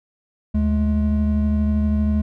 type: tone pair together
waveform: triangle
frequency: 74.72 / 211.6 Hz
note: D2 / G#3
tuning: +30 / +33 cents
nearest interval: octave + tritone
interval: 1803 cents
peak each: -17 dBFS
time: 0.54-2.22 s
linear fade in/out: 10 ms
effects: none